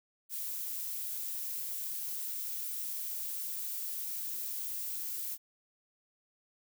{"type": "noise", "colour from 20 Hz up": "violet", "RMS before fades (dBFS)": -38, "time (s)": [0.29, 5.38], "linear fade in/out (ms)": 50, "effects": []}